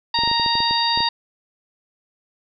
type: harmonic tone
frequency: 932.3 Hz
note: A#5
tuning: in tune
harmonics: 1 / 2 / 3 / 4 / 5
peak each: -21 / -28 / -30 / -23 / -22 dBFS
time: 0.14-1.09 s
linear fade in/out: 5 ms
type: clicks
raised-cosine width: 2 ms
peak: -18 dBFS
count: 11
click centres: 0.189 / 0.236 / 0.276 / 0.314 / 0.398 / 0.462 / 0.554 / 0.604 / 0.71 / 0.975 / 1.005 s
effects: none